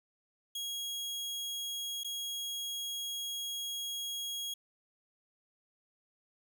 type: tone with dropouts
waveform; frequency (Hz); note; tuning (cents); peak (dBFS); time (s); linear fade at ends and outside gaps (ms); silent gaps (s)
sawtooth; 3300; G#7; -12; -33; 0.55-4.54; 5; 2.035-2.045
effects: none